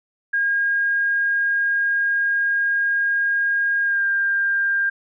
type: tone with pitch glide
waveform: sine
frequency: 1624 to 1597.9 Hz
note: G#6 to G6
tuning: -39 to +33 cents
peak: -17 dBFS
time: 0.33-4.9 s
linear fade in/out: 10 ms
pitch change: -28 cents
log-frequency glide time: 3.83-4.04 s
effects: none